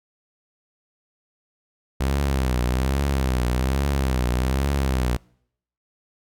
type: tone with vibrato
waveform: sawtooth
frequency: 65.41 Hz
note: C2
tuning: in tune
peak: -16 dBFS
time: 2-5.17 s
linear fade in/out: 10 ms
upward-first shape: triangle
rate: 1.2 Hz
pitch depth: 140 cents each way
effects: noise-tail reverb RT60 0.7 s tail -26 dB re dry